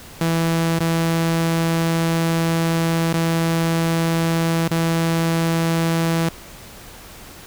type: tone with dropouts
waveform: sawtooth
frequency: 165.2 Hz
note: E3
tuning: 4 cents sharp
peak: -13 dBFS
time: 0.21-6.29 s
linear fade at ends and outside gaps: 2 ms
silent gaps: 0.789-0.805 / 3.13-3.14 / 4.679-4.711 s
effects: pink hiss -40 dBFS RMS until 7.46 s